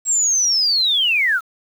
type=linear sweep; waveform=sine; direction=down; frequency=7700 to 1276 Hz; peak=-14 dBFS; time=0.05-1.41 s; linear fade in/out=50 ms; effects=7-bit